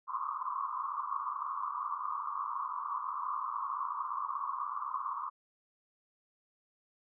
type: band-pass noise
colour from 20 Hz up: white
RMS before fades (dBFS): -37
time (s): 0.07-5.3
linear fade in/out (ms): 20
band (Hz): 1000 to 1200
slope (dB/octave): 96
effects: none